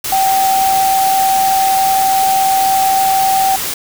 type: tone in noise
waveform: sine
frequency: 771 Hz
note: G5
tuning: 29 cents flat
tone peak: -10 dBFS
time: 0.12-3.56 s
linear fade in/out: 5 ms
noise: white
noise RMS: -20 dBFS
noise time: 0.04-3.74 s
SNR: +7 dB
effects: none